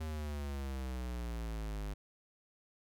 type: exponential sweep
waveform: square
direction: down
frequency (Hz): 79.5 to 49.89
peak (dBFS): -38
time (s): 0-1.94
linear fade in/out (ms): 10
effects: none